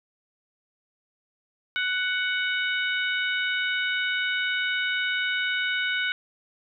harmonic tone, 743 Hz, F#5, 7 cents sharp, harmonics 2 / 3 / 4 / 5, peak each -26 / -30 / -32 / -34 dBFS, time 1.76-6.12 s, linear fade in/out 0 ms, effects none

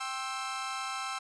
sawtooth chord, C major, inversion second, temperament equal with one note detuned, 784 / 1061.1 / 1318.5 Hz, G5 / C6 / E6, 0 / +24 / 0 cents, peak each -36 / -36 / -33 dBFS, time 0-1.19 s, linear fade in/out 10 ms, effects resampled to 22050 Hz + 11-bit

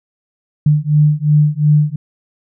sine beating tone pair, 148.5 / 151.3 Hz, D3 / D#3, +20 / -48 cents, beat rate 2.8 Hz, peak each -12 dBFS, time 0.66-1.96 s, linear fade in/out 5 ms, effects none

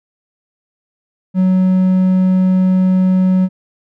triangle tone, 185.9 Hz, F#3, 8 cents sharp, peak -7 dBFS, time 1.34-3.49 s, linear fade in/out 50 ms, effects none

